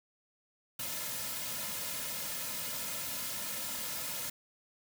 white noise with comb filter, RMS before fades -38 dBFS, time 0.79-4.3 s, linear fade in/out 5 ms, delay 2.6 ms, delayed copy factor -0.8, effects none

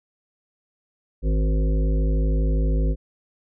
harmonic tone with a mistuned harmonic, 52.6 Hz, G#1, 23 cents sharp, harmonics 1 / 3 / 5 / 7 / 9 / 10, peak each -18 / -28 / -32 / -35 / -37 / -38 dBFS, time 1.22-2.96 s, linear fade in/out 50 ms, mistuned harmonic 7, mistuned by +27 cents, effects none

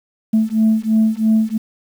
sine beating tone pair, 218.4 / 221.4 Hz, A3 / A3, -13 / +11 cents, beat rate 3 Hz, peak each -14 dBFS, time 0.33-1.58 s, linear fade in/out 10 ms, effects tanh soft clip ceiling -7 dBFS + 7-bit

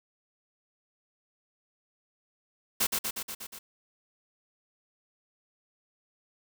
white noise with echo, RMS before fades -26 dBFS, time 2.8-2.87 s, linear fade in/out 10 ms, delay 120 ms, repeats 6, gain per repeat -3 dB, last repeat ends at 3.59 s, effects none

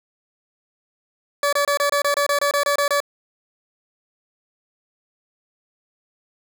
20% pulse tone bursts, 573 Hz, D5, 43 cents flat, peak -12 dBFS, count 13, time 1.43-3.003 s, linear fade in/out 2 ms, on 97 ms, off 26 ms, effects none

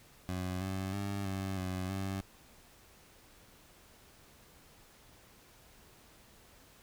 20% pulse tone with pitch steps, 91.6 / 95.3 / 99.9 / 96 / 92.6 / 96.4 Hz, F#2 / G2 / G2 / G2 / F#2 / G2, -17 / -48 / +33 / -36 / +2 / -28 cents, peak -30 dBFS, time 0.29-2.21 s, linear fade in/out 0 ms, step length 320 ms, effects pink hiss -60 dBFS RMS until 6.82 s

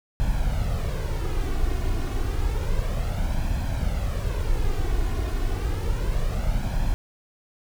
brown noise with flanger, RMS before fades -24 dBFS, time 0.2-6.94 s, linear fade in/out 0 ms, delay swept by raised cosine 1.2 to 2.8 ms, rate 0.3 Hz, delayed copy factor +0.6, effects none

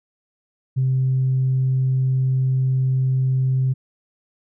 sine tone, 130.81 Hz, C3, in tune, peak -15 dBFS, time 0.76-3.74 s, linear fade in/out 20 ms, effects tanh soft clip ceiling -12 dBFS

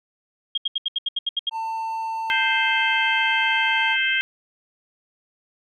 sine tone bursts, 3244 Hz, G#7, 41 cents flat, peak -20 dBFS, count 10, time 0.55-1.495 s, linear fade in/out 5 ms, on 27 ms, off 75 ms
triangle tone, 896 Hz, A5, 31 cents sharp, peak -23 dBFS, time 1.51-3.97 s, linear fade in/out 50 ms
harmonic tone, 523 Hz, C5, 1 cent flat, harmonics 3 / 4 / 5 / 6, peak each -23 / -24 / -25 / -26 dBFS, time 2.3-4.21 s, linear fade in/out 0 ms
effects none

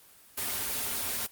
white noise with comb filter, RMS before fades -32 dBFS, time 0.37-1.27 s, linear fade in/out 10 ms, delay 6.1 ms, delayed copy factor -0.75, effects white hiss -56 dBFS RMS until 1.31 s + Opus 24 kbps

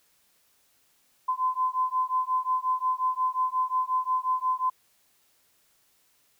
sine beating tone pair, 1021 / 1026.6 Hz, C6 / C6, -43 / -33 cents, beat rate 5.6 Hz, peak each -27 dBFS, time 1.28-4.7 s, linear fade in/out 10 ms, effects white hiss -66 dBFS RMS until 6.39 s

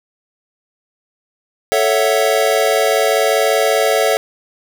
square chord, F# minor seventh, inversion first, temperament equal, 440 / 554.4 / 659.3 / 740 Hz, A4 / C#5 / E5 / F#5, 0 / 0 / 0 / 0 cents, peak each -18 / -18 / -18 / -21 dBFS, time 1.72-4.17 s, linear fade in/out 0 ms, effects none

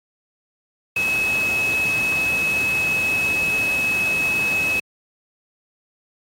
sine tone in noise, 2570 Hz, E7, 45 cents flat, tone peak -18 dBFS, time 0.96-4.8 s, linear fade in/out 5 ms, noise pink, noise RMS -31 dBFS, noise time 0.96-4.8 s, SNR +10 dB, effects high-pass 100 Hz 12 dB/octave + AAC 48 kbps

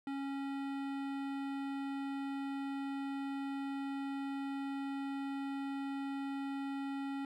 sine tone with hard clipping, 275.5 Hz, C#4, 11 cents flat, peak -39 dBFS, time 0.07-7.25 s, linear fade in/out 2 ms, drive 17 dB, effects none

